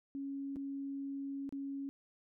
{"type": "tone with dropouts", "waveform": "sine", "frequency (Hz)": 276.4, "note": "C#4", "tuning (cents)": -5, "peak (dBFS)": -38, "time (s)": [0.15, 1.89], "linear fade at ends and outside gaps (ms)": 0, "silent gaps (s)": [[0.559, 0.566], [1.492, 1.525]], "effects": []}